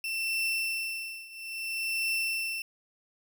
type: tone with tremolo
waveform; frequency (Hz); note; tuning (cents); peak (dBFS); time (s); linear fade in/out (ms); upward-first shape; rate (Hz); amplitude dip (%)
35% pulse; 2684; E7; +31; -25; 0.04-2.62; 2; triangle; 0.6; 90
effects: none